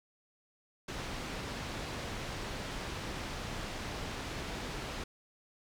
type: low-pass noise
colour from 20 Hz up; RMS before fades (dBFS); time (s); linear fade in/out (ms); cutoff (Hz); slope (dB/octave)
pink; -40; 0.88-5.04; 5; 5300; 12
effects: none